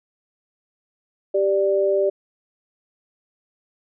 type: tone pair together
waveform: sine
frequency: 392 / 588.9 Hz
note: G4 / D5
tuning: 0 / +5 cents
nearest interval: perfect fifth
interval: 705 cents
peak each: -19 dBFS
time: 1.34-2.1 s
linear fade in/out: 10 ms
effects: none